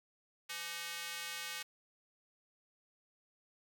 square tone with high-pass filter, 169.8 Hz, F3, 48 cents flat, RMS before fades -43 dBFS, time 0.49-1.63 s, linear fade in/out 10 ms, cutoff 2100 Hz, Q 1, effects none

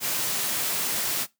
white high-pass noise, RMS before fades -27 dBFS, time 0-1.27 s, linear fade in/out 50 ms, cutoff 100 Hz, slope 96 dB/octave, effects noise-tail reverb RT60 0.2 s tail -21 dB re dry

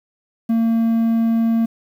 triangle tone, 227.9 Hz, A#3, 39 cents flat, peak -12 dBFS, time 0.49-1.66 s, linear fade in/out 10 ms, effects 8-bit

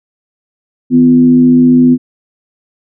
sine tone with frequency modulation, 251.6 Hz, B3, 32 cents sharp, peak -3 dBFS, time 0.9-1.98 s, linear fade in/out 50 ms, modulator 91.6 Hz, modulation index 0.43, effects none

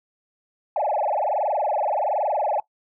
sine tone with frequency modulation, 720 Hz, F#5, 47 cents flat, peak -19 dBFS, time 0.76-2.6 s, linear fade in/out 2 ms, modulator 21.3 Hz, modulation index 7, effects noise-tail reverb RT60 0.1 s tail -19 dB re dry + tanh soft clip ceiling -15 dBFS

